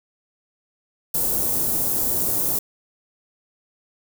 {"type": "band-stop noise", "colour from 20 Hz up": "white", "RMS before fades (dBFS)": -22, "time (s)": [1.14, 2.59], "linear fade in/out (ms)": 5, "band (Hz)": [560, 11000], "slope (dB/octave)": 12, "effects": []}